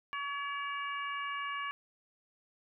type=harmonic tone with a mistuned harmonic; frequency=566 Hz; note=C#5; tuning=36 cents sharp; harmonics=2 / 3 / 4 / 5; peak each=-37 / -41 / -43 / -45 dBFS; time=0.13-1.71 s; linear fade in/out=0 ms; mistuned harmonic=4; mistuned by=+22 cents; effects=none